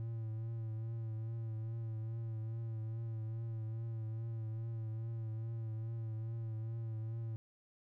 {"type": "tone with vibrato", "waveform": "triangle", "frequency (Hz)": 112.4, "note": "A2", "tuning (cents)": 37, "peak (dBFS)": -36, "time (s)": [0, 7.36], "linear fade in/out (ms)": 0, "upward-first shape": "triangle", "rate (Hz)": 2.4, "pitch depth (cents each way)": 45, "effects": []}